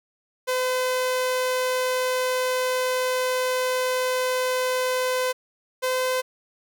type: tone pair in turn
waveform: sawtooth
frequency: 509 / 512.2 Hz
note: C5 / C5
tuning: -48 / -37 cents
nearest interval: unison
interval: 11 cents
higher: second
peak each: -18 dBFS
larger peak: neither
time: 0.47-5.33 / 5.82-6.22 s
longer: first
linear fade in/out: 20 ms
effects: none